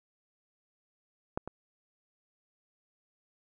clicks, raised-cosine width 1 ms, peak -17 / -25 dBFS, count 2, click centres 1.375 / 1.476 s, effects none

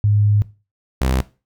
sine / sawtooth tone pair in turn, 103.83 / 64.96 Hz, G#2 / C2, 0 / -12 cents, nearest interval minor sixth, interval 812 cents, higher first, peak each -12 dBFS, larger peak neither, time 0.04-0.42 / 1.01-1.21 s, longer first, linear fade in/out 0 ms, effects noise-tail reverb RT60 0.3 s tail -18 dB re dry

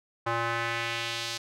square tone with band-pass filter sweep, 116.54 Hz, A#2, in tune, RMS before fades -31 dBFS, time 0.26-1.38 s, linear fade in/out 10 ms, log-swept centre 1100 to 4700 Hz, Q 1.4, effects none

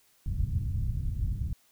white low-pass noise, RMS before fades -30 dBFS, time 0.26-1.53 s, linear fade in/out 2 ms, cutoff 120 Hz, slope 24 dB/octave, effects white hiss -65 dBFS RMS until 1.71 s

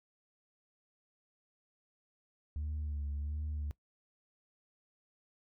sine tone with vibrato, 73.8 Hz, D2, 9 cents sharp, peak -33 dBFS, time 2.56-3.71 s, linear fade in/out 0 ms, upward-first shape sine, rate 1.4 Hz, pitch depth 53 cents each way, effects noise-tail reverb RT60 0.1 s tail -22 dB re dry + tanh soft clip ceiling -33 dBFS

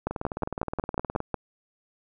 two click trains, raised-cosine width 1 ms, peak -12 / -16 dBFS, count 8 / 22, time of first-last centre 0.07-1.343 / 0.11-1.204 s, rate 5.5 / 19.2 Hz, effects none

